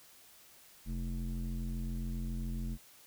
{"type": "tone with low-pass filter", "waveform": "square", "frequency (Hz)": 43.65, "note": "F1", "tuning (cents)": 0, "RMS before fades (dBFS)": -37, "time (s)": [0.85, 2.78], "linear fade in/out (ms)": 50, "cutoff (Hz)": 220, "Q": 2.7, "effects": ["white hiss -59 dBFS RMS until 3.06 s"]}